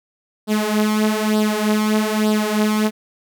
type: tone with flanger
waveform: sawtooth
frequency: 213.8 Hz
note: A3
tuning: 49 cents flat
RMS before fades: -18 dBFS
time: 0.47-2.91 s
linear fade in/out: 50 ms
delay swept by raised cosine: 0.22 to 5.62 ms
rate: 1.1 Hz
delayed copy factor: +0.7
effects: none